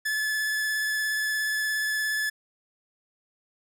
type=tone with vibrato; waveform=45% pulse; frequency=1727 Hz; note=A6; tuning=33 cents flat; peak=-25 dBFS; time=0.05-2.3 s; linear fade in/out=10 ms; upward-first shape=triangle; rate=17 Hz; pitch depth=14 cents each way; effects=none